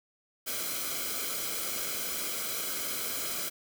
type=noise with comb filter; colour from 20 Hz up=white; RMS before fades=-34 dBFS; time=0.46-3.5 s; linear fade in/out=20 ms; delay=1.1 ms; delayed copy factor=-0.7; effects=none